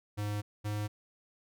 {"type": "tone pair in turn", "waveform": "square", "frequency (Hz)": [103.83, 104.73], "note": ["G#2", "G#2"], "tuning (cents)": [0, 15], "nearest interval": "unison", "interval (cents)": 15, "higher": "second", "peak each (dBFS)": [-33, -33], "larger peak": "neither", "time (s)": [[0.17, 0.42], [0.64, 0.88]], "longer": "first", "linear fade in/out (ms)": 20, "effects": []}